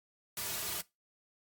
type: noise with comb filter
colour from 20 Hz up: white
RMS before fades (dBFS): -37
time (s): 0.37-0.81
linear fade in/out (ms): 2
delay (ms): 3.8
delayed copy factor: -0.75
effects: noise-tail reverb RT60 0.2 s tail -19 dB re dry + AAC 64 kbps